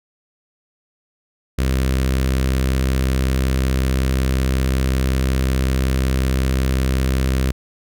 sawtooth tone with notch filter, 65.41 Hz, C2, in tune, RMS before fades -18 dBFS, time 1.58-7.52 s, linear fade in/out 10 ms, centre 830 Hz, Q 1.4, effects none

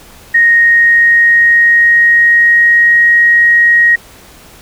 sine tone with pitch glide, 1864.7 to 1884.2 Hz, A#6 to A#6, 0 to +18 cents, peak -4 dBFS, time 0.34-3.96 s, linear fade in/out 10 ms, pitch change +18 cents, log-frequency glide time 0.56-3.15 s, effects pink hiss -38 dBFS RMS until 4.61 s

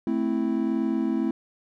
triangle chord, A minor, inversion none, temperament equal, 220 / 261.6 / 329.6 Hz, A3 / C4 / E4, 0 / 0 / 0 cents, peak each -25 dBFS, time 0.07-1.31 s, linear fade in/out 2 ms, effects none

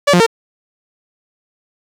sawtooth tone with pitch steps, 574 / 176.3 / 456.1 Hz, D5 / F3 / A#4, -40 / +17 / -38 cents, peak -4 dBFS, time 0.07-0.265 s, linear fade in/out 10 ms, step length 65 ms, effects low-pass 8000 Hz 12 dB/octave + 7-bit

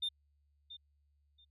sine tone with echo, 3615 Hz, A7, 46 cents sharp, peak -31 dBFS, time 0.02-0.09 s, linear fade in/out 10 ms, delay 680 ms, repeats 2, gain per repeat -15 dB, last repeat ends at 1.45 s, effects tanh soft clip ceiling -31 dBFS + added 72 Hz sine -70 dBFS peak until 1.5 s

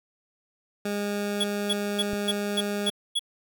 20% pulse tone, 204.5 Hz, G#3, 26 cents flat, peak -22 dBFS, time 0.85-2.9 s, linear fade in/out 5 ms
square tone bursts, 3369 Hz, G#7, 24 cents sharp, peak -23 dBFS, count 7, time 1.4-3.194 s, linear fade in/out 10 ms, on 42 ms, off 250 ms
click, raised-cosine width 3 ms, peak -21 dBFS, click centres 2.133 s
effects none

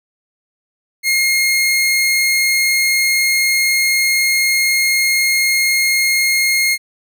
sawtooth tone, 2142 Hz, C7, 40 cents sharp, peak -9 dBFS, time 1.03-6.78 s, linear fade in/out 50 ms, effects none

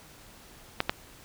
clicks, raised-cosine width 0.3 ms, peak -8 dBFS, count 2, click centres 0.804 / 0.895 s, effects pink hiss -52 dBFS RMS until 1.24 s

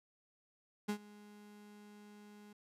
35% pulse tone with ADSR envelope, 207.7 Hz, G#3, in tune, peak -31 dBFS, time 0.88-2.53 s, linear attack 14 ms, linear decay 82 ms, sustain -22 dB, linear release 5 ms, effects resampled to 32000 Hz

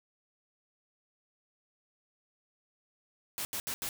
white noise bursts at uneven times, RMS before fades -36 dBFS, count 4, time 3.38-3.45 / 3.53-3.6 / 3.67-3.74 / 3.82-3.89 s, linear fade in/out 0 ms, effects none

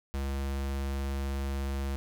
square tone, 68.6 Hz, C#2, 17 cents flat, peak -31 dBFS, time 0.14-1.96 s, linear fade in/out 0 ms, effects none

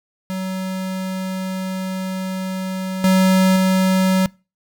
square tone with level steps, 188 Hz, F#3, 28 cents sharp, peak -23 / -12 / -14 dBFS, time 0.3-4.26 s, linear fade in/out 0 ms, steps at 3.04 / 3.56 s, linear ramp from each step 2 ms, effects noise-tail reverb RT60 0.3 s tail -24 dB re dry

